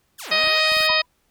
5% pulse exponential two-way sweep, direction down then up, 1931 to 167.1 to 1931 Hz, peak -21 dBFS, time 0.18-0.88 s, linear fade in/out 20 ms, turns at 0.32 s
harmonic tone, 626 Hz, D#5, 10 cents sharp, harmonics 1 / 2 / 3 / 4 / 5 / 6 / 7 / 8, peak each -25 / -26 / -23 / -22 / -28 / -24 / -26 / -25 dBFS, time 0.31-1.02 s, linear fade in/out 10 ms
clicks, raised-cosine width 3 ms, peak -28 dBFS, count 6, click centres 0.441 / 0.473 / 0.719 / 0.768 / 0.806 / 0.901 s
sine tone with exponential decay, 987.8 Hz, B5, in tune, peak -21 dBFS, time 0.89-1.06 s, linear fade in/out 5 ms, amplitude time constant 36 ms
effects pink hiss -66 dBFS RMS until 1.3 s

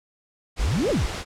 pink noise, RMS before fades -31 dBFS, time 0.56-1.25 s, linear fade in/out 50 ms
sine exponential two-way sweep, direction up then down, 37.3 to 614 to 37.3 Hz, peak -20 dBFS, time 0.59-1.07 s, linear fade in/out 10 ms, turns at 0.9 s
click, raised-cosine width 3 ms, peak -24 dBFS, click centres 1.147 s
effects low-pass 7000 Hz 12 dB/octave

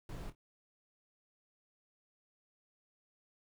brown noise with echo, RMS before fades -43 dBFS, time 0.09-0.3 s, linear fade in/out 2 ms, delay 25 ms, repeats 2, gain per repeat -12 dB, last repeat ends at 0.35 s, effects none

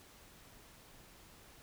silence, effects pink hiss -59 dBFS RMS until 1.62 s

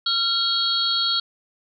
sine tone cluster, 1376 / 3257 / 3846 / 4372 Hz, F6 / G#7 / B7 / C#8, -26 / -34 / -47 / -25 cents, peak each -28 / -25 / -26 / -22 dBFS, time 0.06-1.2 s, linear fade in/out 5 ms, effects none

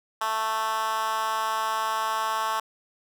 10% pulse tone with high-pass filter, 220.5 Hz, A3, 4 cents sharp, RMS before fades -27 dBFS, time 0.21-2.6 s, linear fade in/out 5 ms, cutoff 1000 Hz, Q 2.7, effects none

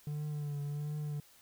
triangle tone with vibrato, 147.1 Hz, D3, 3 cents sharp, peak -33 dBFS, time 0.07-1.2 s, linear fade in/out 2 ms, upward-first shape triangle, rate 1.4 Hz, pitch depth 46 cents each way, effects white hiss -62 dBFS RMS until 1.41 s

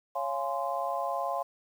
sine chord, Db major seventh, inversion none, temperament just, 554.4 / 693 / 831.5 / 1039.4 Hz, Db5 / F5 / Ab5 / C6, 0 / -14 / +2 / -12 cents, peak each -35 / -33 / -36 / -34 dBFS, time 0.15-1.43 s, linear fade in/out 10 ms, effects 9-bit

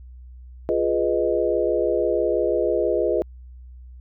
sine chord, F half-diminished seventh, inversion none, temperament equal, 349.2 / 415.3 / 493.9 / 622.3 Hz, F4 / Ab4 / Cb5 / Eb5, 0 / 0 / 0 / 0 cents, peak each -24 dBFS, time 0.69-3.22 s, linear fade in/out 0 ms, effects added 62 Hz sine -39 dBFS peak until 4 s

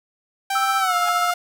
sawtooth tone with pitch glide, 784 to 706.6 Hz, G5 to F5, 0 to +20 cents, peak -17 dBFS, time 0.5-1.34 s, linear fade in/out 5 ms, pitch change -180 cents, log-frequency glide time 0.79-0.95 s
sine tone with tremolo, 1318.5 Hz, E6, in tune, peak -17 dBFS, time 0.55-1.31 s, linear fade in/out 5 ms, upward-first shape triangle, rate 15 Hz, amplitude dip 65%
40% pulse tone with exponential growth, 830.6 Hz, G#5, in tune, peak -25 dBFS, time 0.99-1.09 s, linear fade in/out 2 ms, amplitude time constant 21 ms
effects none

